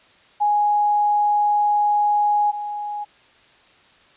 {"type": "tone pair in turn", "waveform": "sine", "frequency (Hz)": [830.6, 830.6], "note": ["G#5", "G#5"], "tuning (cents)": [0, 0], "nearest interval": "unison", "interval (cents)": 0, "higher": "neither", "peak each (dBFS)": [-15, -25], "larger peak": "first", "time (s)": [[0.4, 2.52], [2.52, 3.05]], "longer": "first", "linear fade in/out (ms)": 20, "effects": ["white hiss -53 dBFS RMS until 4.16 s", "resampled to 8000 Hz"]}